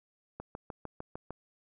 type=click train; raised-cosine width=1 ms; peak=-26 dBFS; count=7; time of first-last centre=0.4-1.306 s; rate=6.62 Hz; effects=none